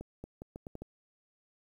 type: accelerating click train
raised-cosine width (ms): 2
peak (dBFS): -29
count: 7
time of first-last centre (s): 0.01-0.82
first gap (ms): 230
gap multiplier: 0.78
effects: 10-bit